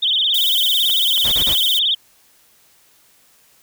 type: tone with vibrato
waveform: sine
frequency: 3363 Hz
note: G#7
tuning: 21 cents sharp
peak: -14 dBFS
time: 0.02-1.95 s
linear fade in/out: 10 ms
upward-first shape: sine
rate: 18 Hz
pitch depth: 190 cents each way
type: noise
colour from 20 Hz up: violet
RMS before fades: -24 dBFS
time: 0.34-1.79 s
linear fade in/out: 2 ms
type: clicks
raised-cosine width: 0.3 ms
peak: -18 dBFS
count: 3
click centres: 0.897 / 1.177 / 1.55 s
type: noise bursts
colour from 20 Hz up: pink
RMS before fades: -27 dBFS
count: 3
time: 1.24-1.544 s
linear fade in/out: 10 ms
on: 82 ms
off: 29 ms
effects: white hiss -54 dBFS RMS until 3.62 s